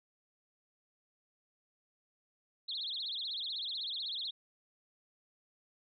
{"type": "tone with vibrato", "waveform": "sine", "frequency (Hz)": 3729, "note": "A#7", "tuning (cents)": 0, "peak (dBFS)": -36, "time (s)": [2.68, 4.31], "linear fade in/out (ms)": 10, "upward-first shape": "triangle", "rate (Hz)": 16, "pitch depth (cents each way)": 290, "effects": []}